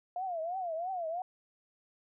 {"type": "tone with vibrato", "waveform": "sine", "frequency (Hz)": 698.5, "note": "F5", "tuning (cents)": 0, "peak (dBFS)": -33, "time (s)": [0.16, 1.22], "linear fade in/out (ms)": 2, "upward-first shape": "triangle", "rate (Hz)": 3, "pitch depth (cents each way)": 190, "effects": []}